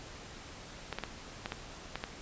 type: clicks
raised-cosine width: 0.3 ms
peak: -19 dBFS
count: 7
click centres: 0.927 / 0.986 / 1.037 / 1.459 / 1.521 / 1.956 / 2.039 s
effects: pink hiss -48 dBFS RMS until 2.21 s + resampled to 16000 Hz